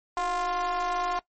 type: ring-modulated tone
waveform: square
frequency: 172.1 Hz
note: F3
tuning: 25 cents flat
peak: -24 dBFS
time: 0.17-1.19 s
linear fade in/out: 0 ms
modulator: 886 Hz
effects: noise-tail reverb RT60 0.1 s tail -21 dB re dry + MP3 32 kbps